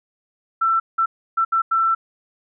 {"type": "tone bursts at uneven times", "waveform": "sine", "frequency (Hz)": 1338, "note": "E6", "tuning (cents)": 25, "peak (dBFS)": -15, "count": 5, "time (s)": [[0.61, 0.8], [0.98, 1.06], [1.37, 1.45], [1.52, 1.62], [1.71, 1.95]], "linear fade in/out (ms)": 10, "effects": []}